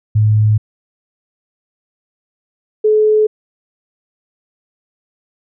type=tone pair in turn; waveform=sine; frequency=107.2 / 428.8 Hz; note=A2 / A4; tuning=-45 / -45 cents; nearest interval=2 octaves; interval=2400 cents; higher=second; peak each=-8 dBFS; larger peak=neither; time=0.15-0.58 / 2.84-3.27 s; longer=neither; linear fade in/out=10 ms; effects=none